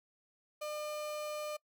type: tone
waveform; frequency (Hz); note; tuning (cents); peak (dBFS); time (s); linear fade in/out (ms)
35% pulse; 602; D5; +43; -36; 0.61-1.57; 10
effects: noise-tail reverb RT60 0.1 s tail -23 dB re dry